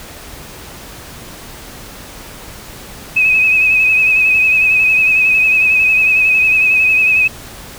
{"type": "tone with vibrato", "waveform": "sine", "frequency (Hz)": 2547, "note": "D#7", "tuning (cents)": 40, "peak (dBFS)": -8, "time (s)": [3.16, 7.28], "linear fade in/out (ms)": 10, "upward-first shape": "sine", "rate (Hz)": 11, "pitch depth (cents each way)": 39, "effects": ["pink hiss -33 dBFS RMS until 7.78 s"]}